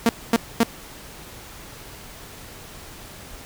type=tone bursts; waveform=sawtooth; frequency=230.6 Hz; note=A#3; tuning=19 cents flat; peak=-10 dBFS; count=3; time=0.06-0.633 s; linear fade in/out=2 ms; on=31 ms; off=240 ms; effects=pink hiss -41 dBFS RMS until 3.45 s